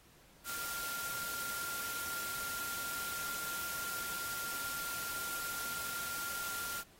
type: tone in noise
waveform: sine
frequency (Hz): 1391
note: F6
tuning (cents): -7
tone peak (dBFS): -41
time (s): 0.44-6.84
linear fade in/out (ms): 50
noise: white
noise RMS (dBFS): -42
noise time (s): 0.44-6.84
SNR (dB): -2
effects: pink hiss -63 dBFS RMS until 6.99 s + AAC 48 kbps